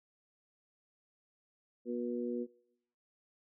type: harmonic tone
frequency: 120.8 Hz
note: B2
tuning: 38 cents flat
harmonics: 2 / 3 / 4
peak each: -37 / -39 / -40 dBFS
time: 1.85-2.47 s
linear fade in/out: 50 ms
effects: noise-tail reverb RT60 0.8 s tail -24 dB re dry